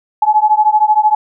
sine beating tone pair, 847 / 860 Hz, G#5 / A5, +34 / -40 cents, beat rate 13 Hz, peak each -11 dBFS, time 0.22-1.15 s, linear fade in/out 5 ms, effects none

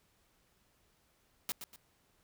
white noise with echo, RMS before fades -36 dBFS, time 1.49-1.52 s, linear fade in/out 0 ms, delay 120 ms, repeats 2, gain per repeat -9 dB, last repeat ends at 1.76 s, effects pink hiss -72 dBFS RMS until 2.23 s

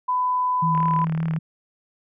sine tone, 1001 Hz, B5, 23 cents sharp, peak -19 dBFS, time 0.08-1.05 s, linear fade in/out 10 ms
sine tone with vibrato, 161.1 Hz, E3, 39 cents flat, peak -21 dBFS, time 0.62-1.39 s, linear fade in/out 10 ms, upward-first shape triangle, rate 5.2 Hz, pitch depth 27 cents each way
click train, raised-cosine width 0.5 ms, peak -20 dBFS, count 24, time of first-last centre 0.75-1.363 s, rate 37.5 Hz
effects none

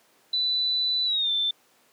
sine tone with pitch glide, 3983 to 3548 Hz, B7 to A7, +14 to +14 cents, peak -22 dBFS, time 0.33-1.51 s, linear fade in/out 5 ms, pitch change -200 cents, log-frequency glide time 1.05-1.31 s, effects pink hiss -61 dBFS RMS until 1.92 s + high-pass 300 Hz 12 dB/octave

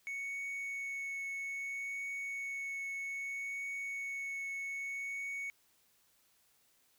triangle tone with vibrato, 2217 Hz, C#7, in tune, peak -36 dBFS, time 0.07-5.5 s, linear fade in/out 0 ms, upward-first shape triangle, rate 0.62 Hz, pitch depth 9 cents each way, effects white hiss -71 dBFS RMS until 6.98 s

